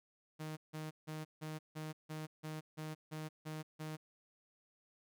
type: tone bursts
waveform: sawtooth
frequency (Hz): 155.56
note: D#3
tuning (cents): 0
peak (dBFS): -38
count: 11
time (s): 0.39-3.97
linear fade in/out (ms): 20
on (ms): 180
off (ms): 160
effects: none